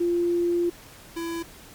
sine / square tone pair in turn, 346.7 / 334.4 Hz, F4 / E4, -13 / +25 cents, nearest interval minor second, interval 62 cents, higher first, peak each -20 / -29 dBFS, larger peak first, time 0-0.7 / 1.16-1.43 s, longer first, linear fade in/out 10 ms, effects pink hiss -47 dBFS RMS until 1.74 s + MP3 96 kbps

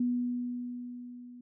sine tone with level ramp, 244.9 Hz, B3, 14 cents flat, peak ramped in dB -25 to -46 dBFS, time 0-1.41 s, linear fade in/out 5 ms, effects none

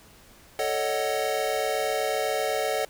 square chord, D# half-diminished seventh, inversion second, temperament equal with one note detuned, 440 / 554.4 / 622.3 / 744.3 Hz, A4 / C#5 / D#5 / F#5, 0 / 0 / 0 / +10 cents, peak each -31 dBFS, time 0.59-2.85 s, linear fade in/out 2 ms, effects pink hiss -53 dBFS RMS until 2.89 s

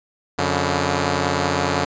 5% pulse tone pair together, 90.1 / 143.02 Hz, F#2 / D3, -45 / -46 cents, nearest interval minor sixth, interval 799 cents, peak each -10 dBFS, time 0.38-1.85 s, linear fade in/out 10 ms, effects resampled to 16000 Hz

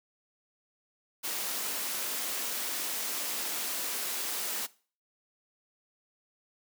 white high-pass noise, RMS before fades -34 dBFS, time 1.23-4.67 s, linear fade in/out 20 ms, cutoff 210 Hz, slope 24 dB/octave, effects noise-tail reverb RT60 0.4 s tail -20 dB re dry

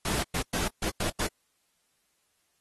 pink noise bursts at uneven times, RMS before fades -30 dBFS, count 6, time 0.05-0.23 / 0.34-0.42 / 0.53-0.68 / 0.82-0.9 / 1-1.1 / 1.19-1.27 s, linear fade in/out 5 ms, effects white hiss -73 dBFS RMS until 2.6 s + AAC 32 kbps

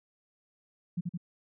sine tone with echo, 174.61 Hz, F3, in tune, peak -28 dBFS, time 0.97-1.01 s, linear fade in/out 10 ms, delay 83 ms, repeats 2, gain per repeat -2 dB, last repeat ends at 1.176 s, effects none

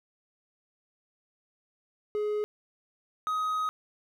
triangle tone pair in turn, 420 / 1258.6 Hz, G#4 / D#6, +19 / +19 cents, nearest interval octave + perfect fifth, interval 1900 cents, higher second, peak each -25 dBFS, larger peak neither, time 2.15-2.44 / 3.27-3.69 s, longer second, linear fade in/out 0 ms, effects none

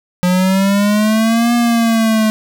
square exponential two-way sweep, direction up then down, 178.3 to 239 to 216.1 Hz, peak -11 dBFS, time 0.23-2.3 s, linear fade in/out 0 ms, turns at 1.54 s, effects none

